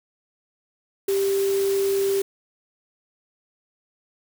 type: tone in noise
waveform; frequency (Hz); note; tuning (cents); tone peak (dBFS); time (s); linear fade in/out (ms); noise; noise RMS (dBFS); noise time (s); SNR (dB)
sine; 392.9; G4; +4; -19; 1.08-2.22; 5; white; -34; 1.08-2.22; +12
effects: none